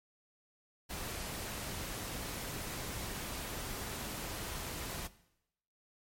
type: noise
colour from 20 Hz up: pink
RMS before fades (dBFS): -41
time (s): 0.89-5.08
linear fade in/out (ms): 20
effects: noise-tail reverb RT60 0.8 s tail -17 dB re dry + MP3 64 kbps